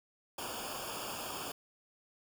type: noise with comb filter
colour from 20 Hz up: pink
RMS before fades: -41 dBFS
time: 0.38-1.52 s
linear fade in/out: 5 ms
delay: 0.5 ms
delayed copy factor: -0.9
effects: none